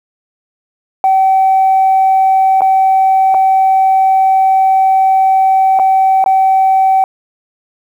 sine tone with dropouts, 766 Hz, G5, 40 cents flat, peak -5 dBFS, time 1.04-7.04 s, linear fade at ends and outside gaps 1 ms, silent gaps 2.608-2.618 / 3.343-3.346 / 5.79-5.796 / 6.241-6.261 s, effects tanh soft clip ceiling -3 dBFS + 7-bit

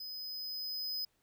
square tone with level ramp, 5030 Hz, D#8, 18 cents sharp, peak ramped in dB -42 to -35 dBFS, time 0-1.05 s, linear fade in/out 5 ms, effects pink hiss -75 dBFS RMS until 1.22 s

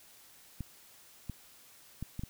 clicks, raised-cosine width 5 ms, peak -25 dBFS, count 5, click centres 0.607 / 1.297 / 2.026 / 2.194 / 2.236 s, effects white hiss -58 dBFS RMS until 2.29 s

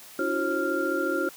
sine tone cluster, 287.6 / 332.8 / 367 / 539 / 1392 Hz, D4 / E4 / F#4 / C#5 / F6, -36 / +17 / -14 / -49 / -6 cents, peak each -32 / -30 / -30 / -31 / -29 dBFS, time 0.19-1.29 s, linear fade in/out 2 ms, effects white hiss -47 dBFS RMS until 1.36 s + high-pass 150 Hz 12 dB/octave

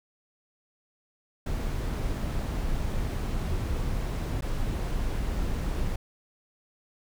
brown noise with dropouts, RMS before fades -29 dBFS, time 1.46-5.96 s, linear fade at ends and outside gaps 5 ms, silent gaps 4.409-4.421 s, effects none

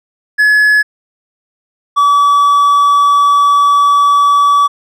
triangle tone pair in turn, 1700 / 1145.9 Hz, G#6 / D6, +40 / -43 cents, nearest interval perfect fifth, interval 683 cents, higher first, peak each -4 dBFS, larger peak neither, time 0.38-0.83 / 1.96-4.68 s, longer second, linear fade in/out 20 ms, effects none

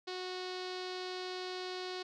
sawtooth tone with low-pass filter, 367.3 Hz, F#4, 13 cents flat, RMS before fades -41 dBFS, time 0.07-2.03 s, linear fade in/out 10 ms, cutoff 4400 Hz, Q 3.8, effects none

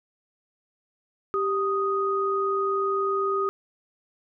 sine tone pair together, 392.5 / 1244.5 Hz, G4 / D#6, +2 / 0 cents, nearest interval octave + minor sixth, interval 1998 cents, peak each -25 dBFS, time 1.34-3.49 s, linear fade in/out 0 ms, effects none

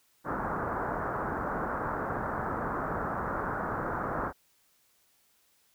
white low-pass noise, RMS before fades -33 dBFS, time 0.24-4.33 s, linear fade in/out 50 ms, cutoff 1500 Hz, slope 48 dB/octave, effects white hiss -68 dBFS RMS until 5.74 s

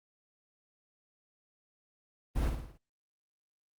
brown noise with echo, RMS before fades -31 dBFS, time 2.35-2.5 s, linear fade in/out 20 ms, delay 56 ms, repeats 5, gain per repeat -5 dB, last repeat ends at 2.78 s, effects Opus 24 kbps

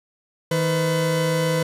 40% pulse tone pair together, 158.94 / 504 Hz, D#3 / B4, +37 / +35 cents, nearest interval octave + minor sixth, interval 1998 cents, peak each -21 dBFS, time 0.51-1.63 s, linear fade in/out 5 ms, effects resampled to 32000 Hz

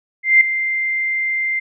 sine tone with ADSR envelope, 2091 Hz, C7, 2 cents flat, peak -5 dBFS, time 0.23-1.6 s, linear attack 180 ms, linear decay 3 ms, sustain -12 dB, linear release 13 ms, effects none

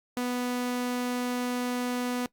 sawtooth tone, 246.9 Hz, B3, in tune, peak -24 dBFS, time 0.17-2.26 s, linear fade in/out 0 ms, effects noise-tail reverb RT60 0.1 s tail -20 dB re dry + Opus 48 kbps

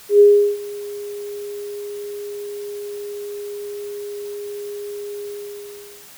sine tone with ADSR envelope, 410 Hz, G#4, 22 cents flat, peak -5 dBFS, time 0.09-6.09 s, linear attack 110 ms, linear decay 370 ms, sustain -22 dB, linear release 850 ms, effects white hiss -43 dBFS RMS until 6.17 s

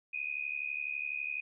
sine tone with amplitude modulation, 2489 Hz, D#7, in tune, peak -30 dBFS, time 0.13-1.41 s, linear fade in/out 10 ms, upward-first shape sine, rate 72 Hz, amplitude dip 90%, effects none

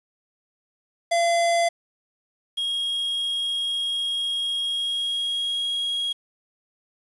square tone, 682 Hz, F5, 41 cents flat, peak -19 dBFS, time 1.11-1.69 s, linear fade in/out 10 ms
triangle tone with pitch glide, 3272 to 3291 Hz, G#7 to G#7, -26 to -16 cents, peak -22 dBFS, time 2.57-6.13 s, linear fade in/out 10 ms, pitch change +10 cents, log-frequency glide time 4.57-5.9 s
effects resampled to 24000 Hz + 8-bit

